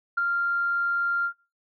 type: tone with ADSR envelope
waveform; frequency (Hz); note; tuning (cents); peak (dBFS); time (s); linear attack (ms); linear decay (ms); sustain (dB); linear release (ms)
sine; 1392; F6; -6; -17; 0.17-1.33; 12; 4; -5; 82
effects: noise-tail reverb RT60 0.3 s tail -19 dB re dry + tanh soft clip ceiling -14 dBFS